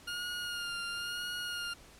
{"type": "tone with vibrato", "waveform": "20% pulse", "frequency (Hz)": 1419, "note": "F6", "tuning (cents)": 27, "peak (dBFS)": -31, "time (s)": [0.07, 1.74], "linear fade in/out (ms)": 10, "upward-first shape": "sine", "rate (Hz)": 0.99, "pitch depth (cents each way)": 28, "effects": ["pink hiss -56 dBFS RMS until 1.99 s", "low-pass 11000 Hz 12 dB/octave"]}